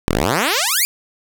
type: exponential sweep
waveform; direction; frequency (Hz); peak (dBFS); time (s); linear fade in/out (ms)
5% pulse; up; 34.65 to 2489; -4; 0.08-0.85; 0
effects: none